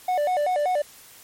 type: tone with vibrato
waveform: triangle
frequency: 657 Hz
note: E5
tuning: 6 cents flat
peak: -18 dBFS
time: 0.08-0.82 s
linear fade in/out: 5 ms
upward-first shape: square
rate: 5.2 Hz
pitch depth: 190 cents each way
effects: white hiss -48 dBFS RMS until 1.23 s + MP3 64 kbps